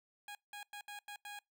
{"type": "tone bursts at uneven times", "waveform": "15% pulse", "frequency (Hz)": 823, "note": "G#5", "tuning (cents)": -16, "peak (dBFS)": -39, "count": 6, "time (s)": [[0.28, 0.35], [0.53, 0.63], [0.73, 0.81], [0.88, 0.99], [1.08, 1.16], [1.25, 1.39]], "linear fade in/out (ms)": 2, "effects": ["noise-tail reverb RT60 0.2 s tail -26 dB re dry"]}